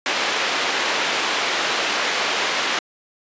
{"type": "band-pass noise", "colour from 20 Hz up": "white", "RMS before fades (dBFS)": -22, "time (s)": [0.06, 2.79], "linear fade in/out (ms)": 2, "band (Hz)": [350, 3200], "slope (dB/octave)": 12, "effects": ["resampled to 16000 Hz"]}